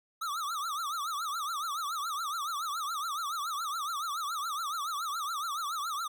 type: tone with vibrato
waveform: square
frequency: 1244.5 Hz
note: D#6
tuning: in tune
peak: -33 dBFS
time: 0.21-6.08 s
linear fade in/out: 10 ms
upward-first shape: triangle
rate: 7.1 Hz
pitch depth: 210 cents each way
effects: none